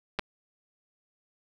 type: clicks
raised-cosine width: 0.3 ms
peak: -13 dBFS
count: 2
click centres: 0.189 / 0.194 s
effects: none

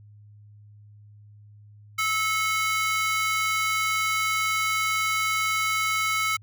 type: ring-modulated tone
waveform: 40% pulse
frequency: 1742 Hz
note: A6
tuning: 18 cents flat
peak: -19 dBFS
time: 1.98-6.37 s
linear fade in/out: 10 ms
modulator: 440 Hz
effects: added 104 Hz sine -47 dBFS peak until 6.42 s

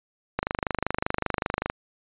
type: click train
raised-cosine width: 0.5 ms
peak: -9 dBFS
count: 34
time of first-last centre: 0.39-1.7 s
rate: 25.2 Hz
effects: resampled to 8000 Hz

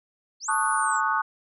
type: linear two-way sweep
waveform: sine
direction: up then down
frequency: 4171 to 11220 to 7270 Hz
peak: -31 dBFS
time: 0.4-1.01 s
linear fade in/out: 50 ms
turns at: 0.56 s
type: chord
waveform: sine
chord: D# half-diminished seventh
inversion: second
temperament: equal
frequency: 880 / 1108.7 / 1244.5 / 1480 Hz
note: A5 / C#6 / D#6 / F#6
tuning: 0 / 0 / 0 / 0 cents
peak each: -27 dBFS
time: 0.48-1.22 s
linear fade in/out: 10 ms
effects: none

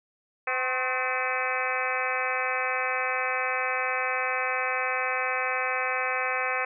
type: harmonic tone with a mistuned harmonic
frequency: 255.7 Hz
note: C4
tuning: 40 cents flat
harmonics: 2 / 3 / 4 / 5 / 6 / 7 / 8 / 9 / 10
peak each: -34 / -34 / -34 / -34 / -34 / -34 / -34 / -34 / -34 dBFS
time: 0.47-6.65 s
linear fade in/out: 5 ms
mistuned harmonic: 4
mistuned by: +71 cents
effects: none

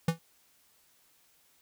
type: tone with exponential decay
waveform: square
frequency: 165.3 Hz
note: E3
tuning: 5 cents sharp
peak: -21 dBFS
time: 0.08-0.19 s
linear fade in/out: 5 ms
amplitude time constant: 22 ms
effects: white hiss -66 dBFS RMS until 1.61 s

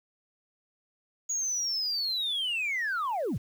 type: linear sweep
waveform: sine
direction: down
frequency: 6760 to 69.4 Hz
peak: -26 dBFS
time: 1.29-3.38 s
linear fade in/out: 10 ms
effects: tanh soft clip ceiling -25 dBFS + 9-bit

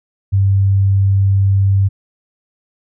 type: tone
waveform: sine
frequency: 97.9 Hz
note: G2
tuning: 2 cents flat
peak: -9 dBFS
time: 0.32-1.89 s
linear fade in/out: 20 ms
effects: none

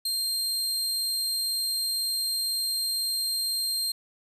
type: tone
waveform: sawtooth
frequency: 4186 Hz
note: C8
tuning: in tune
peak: -23 dBFS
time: 0.05-3.92 s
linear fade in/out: 5 ms
effects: resampled to 32000 Hz + 9-bit

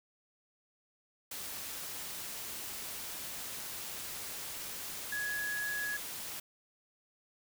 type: tone in noise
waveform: sine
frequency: 1677 Hz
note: G#6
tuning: 16 cents sharp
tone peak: -34 dBFS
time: 5.12-5.97 s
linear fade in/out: 5 ms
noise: white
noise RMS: -42 dBFS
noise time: 1.31-6.4 s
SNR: +5 dB
effects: none

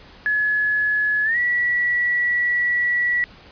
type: tone with pitch glide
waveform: sine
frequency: 1700 to 1941.5 Hz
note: G#6 to B6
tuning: +40 to -30 cents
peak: -17 dBFS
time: 0.26-3.24 s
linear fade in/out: 0 ms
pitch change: +230 cents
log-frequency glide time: 1.24-1.38 s
effects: pink hiss -46 dBFS RMS until 3.51 s + resampled to 11025 Hz

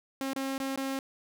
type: tone with dropouts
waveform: sawtooth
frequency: 269.3 Hz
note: C#4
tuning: 50 cents flat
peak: -27 dBFS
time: 0.21-0.99 s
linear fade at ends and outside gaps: 1 ms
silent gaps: 0.334-0.361 / 0.58-0.601 / 0.759-0.775 s
effects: none

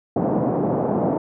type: band-pass noise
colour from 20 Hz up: pink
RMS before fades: -21 dBFS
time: 0.16-1.18 s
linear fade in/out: 5 ms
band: 150 to 790 Hz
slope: 24 dB/octave
effects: none

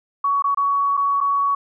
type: tone with dropouts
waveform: sine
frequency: 1123 Hz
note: C#6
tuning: 22 cents sharp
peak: -16 dBFS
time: 0.24-1.55 s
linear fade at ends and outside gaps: 5 ms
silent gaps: 0.423-0.441 / 0.547-0.572 / 0.97-0.974 / 1.205-1.21 s
effects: none

